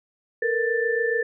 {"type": "tone cluster", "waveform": "sine", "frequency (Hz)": [450.9, 477.9, 1769], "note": ["A4", "A#4", "A6"], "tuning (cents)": [42, 43, 9], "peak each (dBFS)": -25, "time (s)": [0.42, 1.23], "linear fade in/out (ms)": 5, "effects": []}